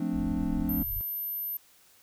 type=chord; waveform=triangle; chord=D minor seventh; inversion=first; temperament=equal with one note detuned; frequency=176.44 / 220 / 261.6 / 293.7 Hz; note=F3 / A3 / C4 / D4; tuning=+18 / 0 / 0 / 0 cents; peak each=-31 dBFS; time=0-0.83 s; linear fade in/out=5 ms
type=low-pass noise; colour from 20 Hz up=pink; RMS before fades=-36 dBFS; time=0.13-1.01 s; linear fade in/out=0 ms; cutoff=110 Hz; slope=96 dB/octave
type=tone; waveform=sine; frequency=13000 Hz; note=G#9; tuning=38 cents flat; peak=-31 dBFS; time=0.69-1.57 s; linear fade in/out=2 ms
effects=white hiss -60 dBFS RMS until 2.02 s